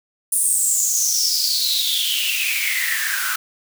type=noise with high-pass filter sweep; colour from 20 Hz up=white; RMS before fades=-20 dBFS; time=0.32-3.36 s; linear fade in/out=5 ms; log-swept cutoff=9700 to 1400 Hz; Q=9.3; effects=none